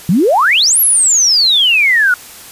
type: exponential two-way sweep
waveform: sine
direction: up then down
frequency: 155.56 to 11840 to 1410 Hz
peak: -7 dBFS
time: 0.09-2.14 s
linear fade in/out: 2 ms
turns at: 0.8 s
effects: white hiss -34 dBFS RMS until 2.51 s + resampled to 32000 Hz